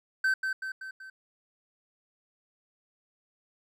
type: tone with echo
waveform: triangle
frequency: 1542 Hz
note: G6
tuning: 29 cents flat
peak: -21 dBFS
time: 0.24-0.34 s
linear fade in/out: 5 ms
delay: 190 ms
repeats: 4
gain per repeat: -5 dB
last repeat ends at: 1.1 s
effects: none